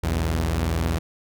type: tone pair together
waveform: sawtooth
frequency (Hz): 60.76 / 82.41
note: B1 / E2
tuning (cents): -28 / 0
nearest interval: perfect fourth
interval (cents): 528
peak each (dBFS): -22 / -19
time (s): 0.03-0.99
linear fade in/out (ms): 10
effects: none